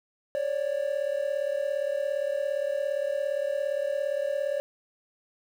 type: tone pair together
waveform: triangle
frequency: 549 / 586.4 Hz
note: C#5 / D5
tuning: -17 / -3 cents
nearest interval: minor second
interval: 114 cents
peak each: -27 dBFS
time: 0.35-4.6 s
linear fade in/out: 0 ms
effects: 9-bit